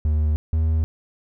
triangle tone pair in turn, 76.5 / 79.52 Hz, D#2 / D#2, -29 / +38 cents, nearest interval minor second, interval 67 cents, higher second, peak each -15 dBFS, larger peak neither, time 0.05-0.36 / 0.53-0.84 s, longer neither, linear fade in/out 0 ms, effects none

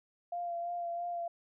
sine tone with vibrato, 692 Hz, F5, 16 cents flat, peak -34 dBFS, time 0.32-1.28 s, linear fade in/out 5 ms, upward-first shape sine, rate 3 Hz, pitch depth 21 cents each way, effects none

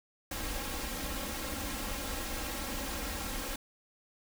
pink noise with comb filter, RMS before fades -37 dBFS, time 0.31-3.56 s, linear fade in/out 5 ms, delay 3.7 ms, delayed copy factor +0.8, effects none

